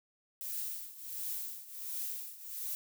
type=noise with tremolo; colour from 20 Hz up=violet; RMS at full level=-37 dBFS; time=0.41-2.75 s; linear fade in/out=0 ms; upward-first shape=triangle; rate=1.4 Hz; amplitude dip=85%; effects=none